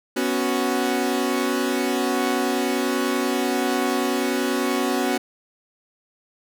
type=chord; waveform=sawtooth; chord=B suspended second; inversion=none; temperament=equal; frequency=246.9 / 277.2 / 370 Hz; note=B3 / C#4 / F#4; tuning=0 / 0 / 0 cents; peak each=-21 dBFS; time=0.16-5.18 s; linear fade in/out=10 ms; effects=none